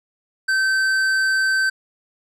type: tone with tanh clipping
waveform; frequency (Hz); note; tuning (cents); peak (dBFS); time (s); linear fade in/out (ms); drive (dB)
triangle; 1546; G6; -24; -18; 0.48-1.7; 10; 15
effects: none